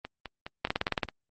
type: two click trains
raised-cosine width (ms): 0.3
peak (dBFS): -10 / -21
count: 8 / 6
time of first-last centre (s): 0.65-1.033 / 0.05-1.087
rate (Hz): 18.3 / 4.82
effects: Opus 32 kbps